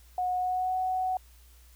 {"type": "tone with pitch glide", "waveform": "sine", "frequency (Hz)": [729, 744.3], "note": ["F#5", "F#5"], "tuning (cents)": [-26, 10], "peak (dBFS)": -26, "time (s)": [0.18, 1.17], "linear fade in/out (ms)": 2, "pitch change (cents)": 36, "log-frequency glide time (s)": [0.36, 0.76], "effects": ["added 60 Hz sine -53 dBFS peak until 1.75 s", "white hiss -61 dBFS RMS until 1.75 s"]}